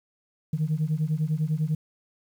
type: beating tone pair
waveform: sine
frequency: 150 / 160 Hz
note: D3 / D#3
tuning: +37 / +49 cents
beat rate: 10 Hz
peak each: -25 dBFS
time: 0.53-1.75 s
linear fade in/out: 5 ms
effects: tanh soft clip ceiling -18 dBFS + 9-bit